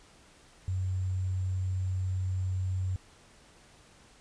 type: tone with sample-and-hold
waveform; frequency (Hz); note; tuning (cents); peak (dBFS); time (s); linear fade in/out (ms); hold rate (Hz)
sine; 93; F#2; +9; -28; 0.68-2.96; 0; 7350
effects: pink hiss -58 dBFS RMS until 4.2 s + resampled to 22050 Hz